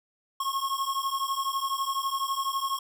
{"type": "beating tone pair", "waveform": "square", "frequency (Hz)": [1081, 1093], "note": ["C#6", "C#6"], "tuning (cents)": [-44, -25], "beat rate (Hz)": 12, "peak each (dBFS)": -31, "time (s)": [0.4, 2.79], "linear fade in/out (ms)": 5, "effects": []}